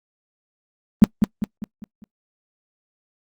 sine tone with echo, 210 Hz, G#3, 19 cents sharp, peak -4 dBFS, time 1.02-1.04 s, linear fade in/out 0 ms, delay 200 ms, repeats 5, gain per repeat -7 dB, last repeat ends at 2.04 s, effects noise-tail reverb RT60 0.1 s tail -23 dB re dry + Opus 32 kbps

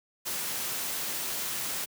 white noise, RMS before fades -33 dBFS, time 0.25-1.86 s, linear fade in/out 20 ms, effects high-pass 100 Hz 12 dB/octave

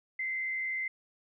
sine tone with frequency modulation, 2069 Hz, C7, 20 cents flat, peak -31 dBFS, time 0.19-0.88 s, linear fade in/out 5 ms, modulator 75.9 Hz, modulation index 0.51, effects none

